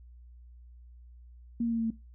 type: tone with pitch steps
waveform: sine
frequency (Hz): 234.1 / 231.8 / 229.5 / 227.3 / 225.1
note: A#3 / A#3 / A#3 / A#3 / A3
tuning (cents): +8 / -10 / -27 / -43 / +40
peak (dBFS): -26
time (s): 1.6-1.905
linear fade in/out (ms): 5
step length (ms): 61
effects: noise-tail reverb RT60 0.2 s tail -17 dB re dry + added 60 Hz sine -49 dBFS peak until 2.14 s